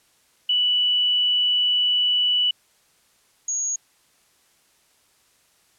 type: tone pair in turn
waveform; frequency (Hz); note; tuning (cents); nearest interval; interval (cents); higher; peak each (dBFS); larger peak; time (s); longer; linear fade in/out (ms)
sine; 2960 / 6645; F#7 / G#8; 0 / 0; octave + major second; 1400; second; -17 / -22; first; 0.49-2.51 / 3.48-3.76; first; 5
effects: white hiss -61 dBFS RMS until 5.78 s + low-pass 11000 Hz 12 dB/octave